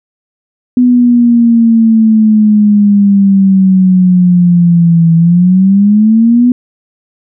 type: exponential two-way sweep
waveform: sine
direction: down then up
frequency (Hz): 249.4 to 164.5 to 249.4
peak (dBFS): -3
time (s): 0.77-6.52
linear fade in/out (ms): 2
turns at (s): 5.15
effects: none